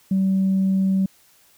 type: tone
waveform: sine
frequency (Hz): 191.5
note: G3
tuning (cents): -40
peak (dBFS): -15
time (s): 0.11-1.06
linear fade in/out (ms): 5
effects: tanh soft clip ceiling -13 dBFS + white hiss -56 dBFS RMS until 1.57 s